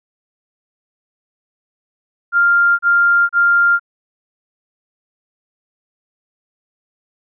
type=tone bursts; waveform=sine; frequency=1396.9 Hz; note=F6; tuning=in tune; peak=-9 dBFS; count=3; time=2.32-3.796 s; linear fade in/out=50 ms; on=470 ms; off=33 ms; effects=none